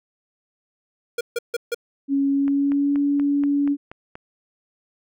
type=tone bursts; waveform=square; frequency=474.2 Hz; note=A#4; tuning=30 cents sharp; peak=-22 dBFS; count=4; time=1.18-1.746 s; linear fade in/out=5 ms; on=29 ms; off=150 ms
type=tone with pitch glide; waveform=sine; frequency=277.2 to 284.7 Hz; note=C#4 to C#4; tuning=0 to +46 cents; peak=-17 dBFS; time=2.08-3.77 s; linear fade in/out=50 ms; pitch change=+46 cents; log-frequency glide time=2.29-2.97 s
type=click train; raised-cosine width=0.5 ms; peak=-22 dBFS; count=8; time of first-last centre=2.48-4.155 s; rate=4.18 Hz
effects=none